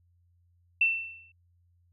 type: tone with exponential decay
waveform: sine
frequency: 2684 Hz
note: E7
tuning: 31 cents sharp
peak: -18 dBFS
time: 0.81-1.32 s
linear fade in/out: 5 ms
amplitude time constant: 110 ms
effects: added 87 Hz sine -63 dBFS peak until 1.92 s